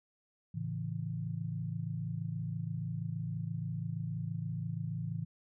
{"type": "chord", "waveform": "sine", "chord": "A major", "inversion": "none", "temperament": "equal", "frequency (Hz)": [110, 138.59, 164.81], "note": ["A2", "C#3", "E3"], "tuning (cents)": [0, 0, 0], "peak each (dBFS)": [-39, -40, -38], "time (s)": [0.54, 5.25], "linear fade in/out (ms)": 10, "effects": []}